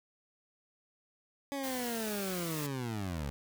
20% pulse linear sweep, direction down, 282.6 to 65.41 Hz, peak -30 dBFS, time 1.52-3.3 s, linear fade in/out 0 ms
white noise, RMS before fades -42 dBFS, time 1.63-2.67 s, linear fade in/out 10 ms
effects none

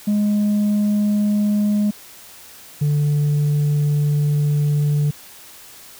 sine tone pair in turn, 207.7 / 146.87 Hz, G#3 / D3, 0 / 0 cents, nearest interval tritone, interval 600 cents, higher first, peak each -12 dBFS, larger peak neither, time 0.07-1.91 / 2.81-5.11 s, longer second, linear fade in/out 10 ms, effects tanh soft clip ceiling -14 dBFS + white hiss -42 dBFS RMS until 5.99 s

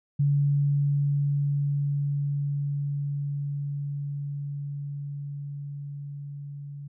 sine tone with level ramp, 142.7 Hz, D3, 49 cents flat, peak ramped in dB -19 to -36 dBFS, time 0.19-6.88 s, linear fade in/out 10 ms, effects none

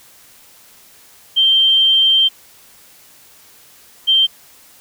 sine tone pair in turn, 3144 / 3144 Hz, G7 / G7, +4 / +4 cents, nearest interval unison, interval 0 cents, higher neither, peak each -9 dBFS, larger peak neither, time 1.36-2.29 / 4.07-4.27 s, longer first, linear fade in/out 20 ms, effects white hiss -46 dBFS RMS until 4.8 s

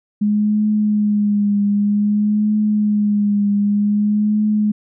sine tone with vibrato, 207.7 Hz, G#3, in tune, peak -13 dBFS, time 0.21-4.72 s, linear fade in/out 10 ms, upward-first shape triangle, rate 0.53 Hz, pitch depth 41 cents each way, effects none

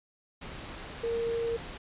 sine tone in noise, 463.4 Hz, A#4, 10 cents flat, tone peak -28 dBFS, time 1.03-1.57 s, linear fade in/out 10 ms, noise pink, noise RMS -42 dBFS, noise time 0.41-1.78 s, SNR +11 dB, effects resampled to 8000 Hz

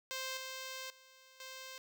5% pulse tone with level steps, 523.3 Hz, C5, in tune, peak -27 / -31 / -48 / -35 dBFS, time 0.11-1.78 s, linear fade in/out 0 ms, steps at 0.37 / 0.9 / 1.4 s, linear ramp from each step 2 ms, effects none

